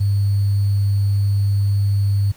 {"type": "tone with sample-and-hold", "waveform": "sine", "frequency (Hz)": 100.1, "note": "G2", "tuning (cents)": 37, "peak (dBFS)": -14, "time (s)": [0, 2.32], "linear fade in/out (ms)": 10, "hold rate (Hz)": 4410, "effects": ["pink hiss -49 dBFS RMS until 2.36 s"]}